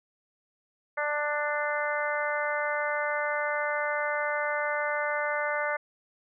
harmonic tone, 295.5 Hz, D4, 11 cents sharp, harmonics 2 / 3 / 4 / 5 / 6 / 7, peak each -31 / -35 / -35 / -33 / -35 / -35 dBFS, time 0.97-5.77 s, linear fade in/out 10 ms, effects none

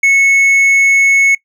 sine tone with hard clipping, 2200 Hz, C#7, 14 cents flat, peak -7 dBFS, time 0.03-1.35 s, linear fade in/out 5 ms, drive 3 dB, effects noise-tail reverb RT60 0.1 s tail -21 dB re dry

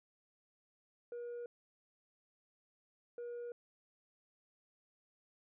sine tone bursts at uneven times, 478.6 Hz, A#4, 46 cents sharp, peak -39 dBFS, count 2, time 1.12-1.46 / 3.18-3.52 s, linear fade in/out 2 ms, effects tanh soft clip ceiling -41 dBFS

